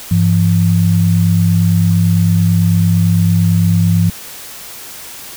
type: tone pair together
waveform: sine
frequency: 101.08 / 170 Hz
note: G#2 / F3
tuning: -46 / -46 cents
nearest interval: major sixth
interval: 900 cents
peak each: -11 dBFS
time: 0.11-4.1 s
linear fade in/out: 5 ms
effects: white hiss -31 dBFS RMS until 5.36 s